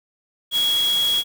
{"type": "tone in noise", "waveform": "sine", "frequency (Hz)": 3322, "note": "G#7", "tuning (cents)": 0, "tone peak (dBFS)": -17, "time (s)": [0.51, 1.24], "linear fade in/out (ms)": 50, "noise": "white", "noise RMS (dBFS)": -30, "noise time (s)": [0.51, 1.24], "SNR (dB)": 10, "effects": []}